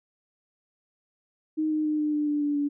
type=tone with pitch steps; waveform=sine; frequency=311.1 / 307.7 / 304.3 / 301 / 297.7 / 294.5 / 291.3 / 288.1 Hz; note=D#4 / D#4 / D#4 / D4 / D4 / D4 / D4 / D4; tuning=0 / -19 / -38 / +43 / +24 / +5 / -14 / -33 cents; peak=-23 dBFS; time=1.57-2.69 s; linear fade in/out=20 ms; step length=140 ms; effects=none